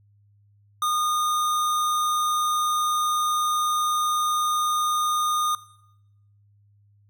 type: tone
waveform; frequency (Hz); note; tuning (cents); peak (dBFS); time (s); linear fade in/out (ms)
square; 1224; D#6; -29; -22; 0.82-5.55; 2
effects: noise-tail reverb RT60 0.9 s tail -20 dB re dry + added 102 Hz sine -56 dBFS peak until 7.09 s